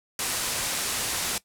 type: low-pass noise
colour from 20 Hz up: white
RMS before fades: -29 dBFS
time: 0.19-1.38 s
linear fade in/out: 2 ms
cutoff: 11000 Hz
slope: 24 dB/octave
effects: noise-tail reverb RT60 0.1 s tail -18 dB re dry